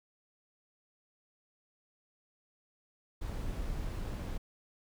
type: noise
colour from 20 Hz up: brown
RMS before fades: -37 dBFS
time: 3.21-4.38 s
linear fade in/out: 10 ms
effects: none